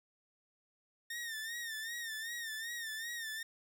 sawtooth tone with vibrato, 1823 Hz, A#6, 39 cents flat, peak -36 dBFS, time 1.1-3.43 s, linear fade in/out 5 ms, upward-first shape sine, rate 2.6 Hz, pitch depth 79 cents each way, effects none

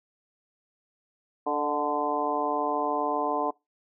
harmonic tone with a mistuned harmonic, 146.83 Hz, D3, in tune, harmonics 2 / 3 / 4 / 5 / 6 / 7, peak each -33 / -32 / -33 / -30 / -32 / -31 dBFS, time 1.46-3.51 s, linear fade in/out 10 ms, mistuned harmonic 4, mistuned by +36 cents, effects noise-tail reverb RT60 0.2 s tail -23 dB re dry

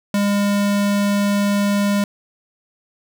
square tone, 202.6 Hz, G#3, 43 cents flat, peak -16 dBFS, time 0.14-2.04 s, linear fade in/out 2 ms, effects none

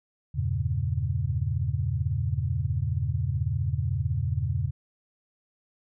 sine chord, E diminished seventh, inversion none, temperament equal, 82.41 / 98 / 116.54 / 138.59 Hz, E2 / G2 / Bb2 / Db3, 0 / 0 / 0 / 0 cents, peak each -30 dBFS, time 0.34-4.71 s, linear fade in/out 20 ms, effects none

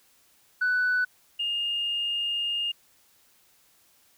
sine tone pair in turn, 1491 / 2831 Hz, F#6 / F7, +13 / +23 cents, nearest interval major seventh, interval 1110 cents, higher second, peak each -20 / -25 dBFS, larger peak first, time 0.61-1.05 / 1.39-2.72 s, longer second, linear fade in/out 10 ms, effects tanh soft clip ceiling -19 dBFS + white hiss -62 dBFS RMS until 4.17 s

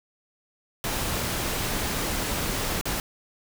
pink noise with dropouts, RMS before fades -28 dBFS, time 0.84-3 s, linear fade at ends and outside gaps 1 ms, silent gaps 2.812-2.855 s, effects none

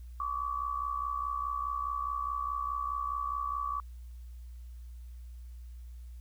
sine tone with amplitude modulation, 1143 Hz, D6, 47 cents flat, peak -28 dBFS, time 0.2-3.8 s, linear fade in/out 2 ms, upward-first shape sine, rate 64.8 Hz, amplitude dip 75%, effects added 60 Hz sine -43 dBFS peak until 6.2 s + white hiss -69 dBFS RMS until 6.2 s

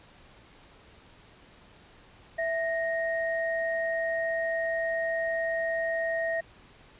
sine tone pair together, 659.3 / 1864.8 Hz, E5 / A#6, 0 / 0 cents, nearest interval octave + tritone, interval 1800 cents, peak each -28 / -31 dBFS, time 2.38-6.41 s, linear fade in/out 10 ms, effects pink hiss -55 dBFS RMS until 6.99 s + resampled to 8000 Hz

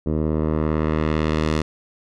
10% pulse tone with low-pass filter sweep, 77.78 Hz, D#2, in tune, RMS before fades -21 dBFS, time 0.06-1.62 s, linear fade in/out 5 ms, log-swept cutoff 460 to 6300 Hz, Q 0.75, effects none

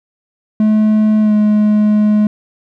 triangle tone with pitch glide, 214.8 to 211.1 Hz, A3 to G#3, -41 to +29 cents, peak -6 dBFS, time 0.6-2.27 s, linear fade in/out 2 ms, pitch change -30 cents, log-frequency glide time 1.21-1.33 s, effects none

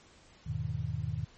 sine chord, E major seventh, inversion none, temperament just, 82.41 / 103.01 / 123.61 / 154.51 Hz, E2 / G#2 / B2 / D#3, 0 / -14 / +2 / -12 cents, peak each -39 / -37 / -37 / -37 dBFS, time 0.46-1.25 s, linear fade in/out 10 ms, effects pink hiss -59 dBFS RMS until 1.37 s + MP3 32 kbps

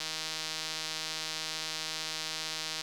sawtooth tone with band-pass filter, 157.7 Hz, D#3, 24 cents sharp, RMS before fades -37 dBFS, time 0-2.82 s, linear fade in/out 5 ms, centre 4600 Hz, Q 1.7, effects 9-bit

